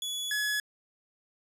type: tone pair in turn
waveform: sawtooth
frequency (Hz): 3400 / 1694.6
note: G#7 / G#6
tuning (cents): +40 / +34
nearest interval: octave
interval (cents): 1206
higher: first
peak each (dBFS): -29 / -24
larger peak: second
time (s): 0.02-0.31 / 0.31-0.6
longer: neither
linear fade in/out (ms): 2
effects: resampled to 32000 Hz